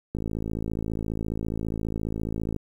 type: click train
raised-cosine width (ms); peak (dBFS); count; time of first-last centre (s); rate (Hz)
3; -17; 133; 0.15-2.563; 54.7
effects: 9-bit